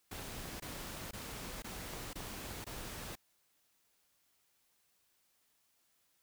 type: noise bursts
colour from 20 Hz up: pink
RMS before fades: -45 dBFS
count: 6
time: 0.11-3.155 s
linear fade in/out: 5 ms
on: 490 ms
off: 21 ms
type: clicks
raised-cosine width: 1 ms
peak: -33 dBFS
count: 6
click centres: 0.13 / 0.196 / 0.455 / 1.936 / 2.205 / 2.509 s
effects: white hiss -75 dBFS RMS until 6.22 s